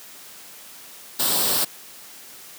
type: noise with comb filter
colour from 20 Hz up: white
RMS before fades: -21 dBFS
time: 1.19-1.65 s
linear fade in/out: 10 ms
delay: 0.23 ms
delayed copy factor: +0.55
effects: white hiss -43 dBFS RMS until 2.58 s + high-pass 150 Hz 12 dB/octave